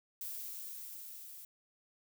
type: noise with level ramp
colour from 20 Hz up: violet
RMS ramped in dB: -42 to -51 dBFS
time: 0.21-1.45 s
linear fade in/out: 2 ms
effects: none